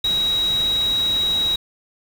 sine tone in noise, 3830 Hz, A#7, 46 cents sharp, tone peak -17 dBFS, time 0.04-1.56 s, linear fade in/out 5 ms, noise pink, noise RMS -33 dBFS, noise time 0.04-1.56 s, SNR +13 dB, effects none

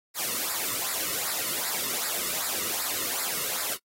white noise with flanger, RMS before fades -30 dBFS, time 0.14-3.78 s, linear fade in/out 50 ms, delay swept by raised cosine 0.32 to 1.28 ms, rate 2.6 Hz, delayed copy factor -0.8, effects noise-tail reverb RT60 0.1 s tail -25 dB re dry + AAC 48 kbps

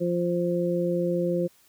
harmonic tone, 174.61 Hz, F3, in tune, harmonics 1 / 2 / 3, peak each -27 / -27 / -27 dBFS, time 0-1.48 s, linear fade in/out 20 ms, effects white hiss -60 dBFS RMS until 1.68 s

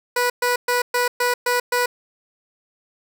15% pulse tone bursts, 490.1 Hz, B4, 13 cents flat, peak -11 dBFS, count 7, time 0.16-1.86 s, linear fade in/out 5 ms, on 140 ms, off 120 ms, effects none

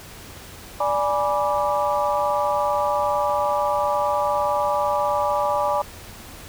harmonic tone with a mistuned harmonic, 195.3 Hz, G3, 6 cents flat, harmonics 3 / 4 / 5 / 6, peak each -23 / -24 / -25 / -26 dBFS, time 0.8-5.82 s, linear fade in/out 5 ms, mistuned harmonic 4, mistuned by +110 cents, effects added 88 Hz sine -48 dBFS peak until 6.48 s + pink hiss -41 dBFS RMS until 6.48 s

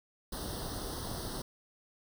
pink noise with comb filter, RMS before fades -39 dBFS, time 0.32-1.42 s, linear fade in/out 5 ms, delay 0.21 ms, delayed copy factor +1, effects none

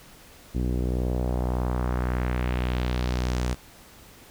sawtooth tone with low-pass filter sweep, 61.74 Hz, B1, in tune, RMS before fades -26 dBFS, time 0.54-3.55 s, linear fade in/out 20 ms, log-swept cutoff 300 to 8000 Hz, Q 1.5, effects pink hiss -50 dBFS RMS until 4.3 s

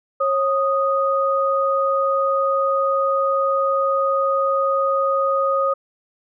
sine tone pair together, 545 / 1242.7 Hz, C#5 / D#6, -29 / -3 cents, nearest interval octave + major second, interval 1426 cents, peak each -19 dBFS, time 0.2-5.74 s, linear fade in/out 10 ms, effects none

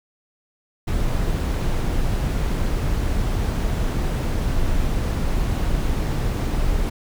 brown noise, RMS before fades -21 dBFS, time 0.87-6.9 s, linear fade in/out 10 ms, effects none

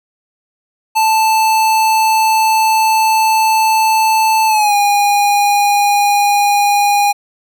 square tone with pitch glide, 880 to 816.3 Hz, A5 to G#5, 0 to -30 cents, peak -10 dBFS, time 0.95-7.13 s, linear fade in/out 20 ms, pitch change -130 cents, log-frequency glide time 4.47-4.74 s, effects none

